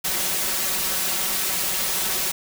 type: noise with comb filter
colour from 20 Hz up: white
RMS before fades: -24 dBFS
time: 0.04-2.32 s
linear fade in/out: 10 ms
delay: 5.3 ms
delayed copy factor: +0.75
effects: none